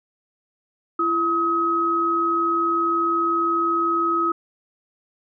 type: tone pair together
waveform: sine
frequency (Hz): 336.6 / 1271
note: E4 / D#6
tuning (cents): +36 / +36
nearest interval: octave + major seventh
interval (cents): 2300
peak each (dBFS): -24 / -19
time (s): 0.99-4.32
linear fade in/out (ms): 5
effects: none